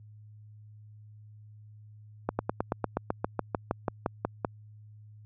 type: slowing click train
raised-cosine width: 1 ms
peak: -13 dBFS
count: 16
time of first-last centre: 2.29-4.448 s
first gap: 100 ms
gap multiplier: 1.05
effects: added 106 Hz sine -48 dBFS peak until 5.25 s + high-pass 60 Hz 12 dB/octave